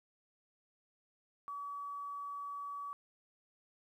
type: tone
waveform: sine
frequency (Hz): 1140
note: C#6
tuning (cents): +48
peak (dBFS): -40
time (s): 1.48-2.93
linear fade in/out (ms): 0
effects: 12-bit